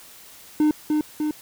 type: tone with echo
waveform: triangle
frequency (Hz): 303.6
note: D#4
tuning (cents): -42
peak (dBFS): -13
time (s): 0.6-0.71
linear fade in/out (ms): 2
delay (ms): 300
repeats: 2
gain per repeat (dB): -3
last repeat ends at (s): 1.31
effects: white hiss -46 dBFS RMS until 1.41 s